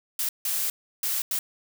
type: noise bursts at uneven times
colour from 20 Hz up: blue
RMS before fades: -27 dBFS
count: 4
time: 0.19-0.29 / 0.45-0.7 / 1.03-1.22 / 1.31-1.39 s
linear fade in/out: 2 ms
effects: none